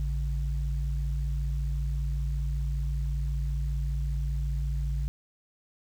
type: tone pair together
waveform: sine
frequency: 56.07 / 141.3 Hz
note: A1 / C#3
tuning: +33 / +34 cents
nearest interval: octave + major third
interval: 1601 cents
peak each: -27 / -34 dBFS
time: 0-5.08 s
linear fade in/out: 0 ms
effects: 9-bit